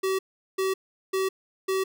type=tone bursts; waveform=square; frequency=381.7 Hz; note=G4; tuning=46 cents flat; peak=-24 dBFS; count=4; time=0.03-1.84 s; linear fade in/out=10 ms; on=160 ms; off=390 ms; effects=none